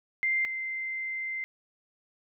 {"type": "tone pair in turn", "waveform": "sine", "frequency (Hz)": [2093, 2081], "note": ["C7", "C7"], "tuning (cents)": [0, -10], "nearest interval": "unison", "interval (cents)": 10, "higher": "first", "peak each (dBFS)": [-24, -31], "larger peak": "first", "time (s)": [[0.23, 0.45], [0.45, 1.44]], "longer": "second", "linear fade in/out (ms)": 0, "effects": []}